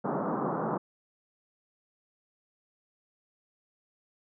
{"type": "band-pass noise", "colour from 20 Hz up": "pink", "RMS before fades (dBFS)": -31, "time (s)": [0.04, 0.78], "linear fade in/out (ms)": 10, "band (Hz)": [150, 1300], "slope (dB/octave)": 48, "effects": []}